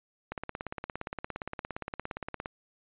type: click train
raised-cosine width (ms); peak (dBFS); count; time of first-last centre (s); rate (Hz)
0.5; -20; 38; 0.32-2.459; 17.3
effects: resampled to 8000 Hz